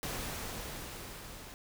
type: noise with level ramp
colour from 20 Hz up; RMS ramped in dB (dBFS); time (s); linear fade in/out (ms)
pink; -37 to -49; 0.03-1.54; 0
effects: none